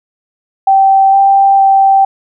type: tone with pitch steps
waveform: sine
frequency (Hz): 777 / 786 / 780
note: G5 / G5 / G5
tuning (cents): -16 / +4 / -9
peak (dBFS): -4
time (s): 0.67-2.05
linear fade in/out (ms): 5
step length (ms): 460
effects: none